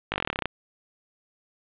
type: slowing click train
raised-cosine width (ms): 0.3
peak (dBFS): -9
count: 14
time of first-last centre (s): 0.12-0.457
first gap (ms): 19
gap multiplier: 1.05
effects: resampled to 8000 Hz + 7-bit